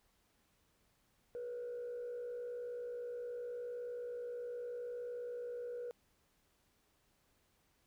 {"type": "tone with frequency modulation", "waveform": "sine", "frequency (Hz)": 484.6, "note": "B4", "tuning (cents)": -33, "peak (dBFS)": -39, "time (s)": [1.35, 5.91], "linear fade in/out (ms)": 0, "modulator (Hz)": 59.2, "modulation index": 0.36, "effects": ["tanh soft clip ceiling -38 dBFS", "pink hiss -75 dBFS RMS until 7.86 s"]}